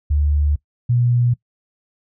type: tone pair in turn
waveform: sine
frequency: 73.42 / 121.29 Hz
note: D2 / B2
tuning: 0 / -31 cents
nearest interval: major sixth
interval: 869 cents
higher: second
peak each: -14 / -13 dBFS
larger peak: second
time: 0.1-0.56 / 0.89-1.34 s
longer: first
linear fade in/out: 10 ms
effects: noise-tail reverb RT60 0.1 s tail -20 dB re dry